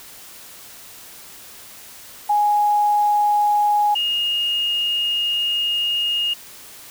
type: tone pair in turn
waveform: sine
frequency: 830.6 / 2849 Hz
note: G#5 / F7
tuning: 0 / +34 cents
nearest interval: octave + major sixth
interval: 2134 cents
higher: second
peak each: -14 / -18 dBFS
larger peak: first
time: 2.29-3.95 / 3.95-6.34 s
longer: second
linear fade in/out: 10 ms
effects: white hiss -41 dBFS RMS until 6.9 s